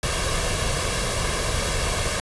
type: noise with comb filter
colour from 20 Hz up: pink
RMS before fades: -24 dBFS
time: 0.03-2.2 s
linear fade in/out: 2 ms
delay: 1.8 ms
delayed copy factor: +0.6
effects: resampled to 24000 Hz